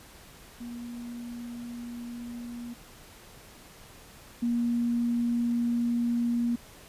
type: tone pair in turn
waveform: sine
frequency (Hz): 238.7 / 237.3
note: A#3 / A#3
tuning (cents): +41 / +31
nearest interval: unison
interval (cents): 10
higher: first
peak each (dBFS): -36 / -24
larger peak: second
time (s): 0.6-2.74 / 4.42-6.56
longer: neither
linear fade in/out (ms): 10
effects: pink hiss -51 dBFS RMS until 6.88 s + resampled to 32000 Hz